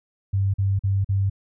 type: tone bursts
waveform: sine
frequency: 98 Hz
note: G2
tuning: in tune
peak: -18 dBFS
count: 4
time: 0.33-1.299 s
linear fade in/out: 10 ms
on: 210 ms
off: 43 ms
effects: none